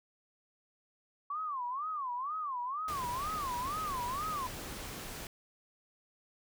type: tone with vibrato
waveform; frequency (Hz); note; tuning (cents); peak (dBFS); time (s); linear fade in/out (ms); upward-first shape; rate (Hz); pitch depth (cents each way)
sine; 1108.7; C#6; 0; -34; 1.3-4.47; 5; sine; 2.1; 240
type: noise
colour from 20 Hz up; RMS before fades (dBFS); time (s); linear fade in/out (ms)
pink; -43; 2.88-5.27; 2
effects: none